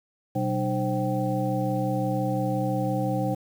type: tone cluster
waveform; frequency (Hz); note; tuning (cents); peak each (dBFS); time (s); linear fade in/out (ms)
sine; 125.2 / 191 / 302.8 / 527 / 771; B2 / G3 / D#4 / C5 / G5; +24 / -45 / -47 / +12 / -29; -28 / -30 / -30 / -30 / -31; 0.35-3.35; 10
effects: 8-bit